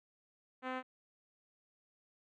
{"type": "tone with low-pass filter", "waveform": "5% pulse", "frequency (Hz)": 257.2, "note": "C4", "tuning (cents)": -30, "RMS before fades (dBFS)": -40, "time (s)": [0.62, 0.83], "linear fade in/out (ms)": 50, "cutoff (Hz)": 1600, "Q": 0.6, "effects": []}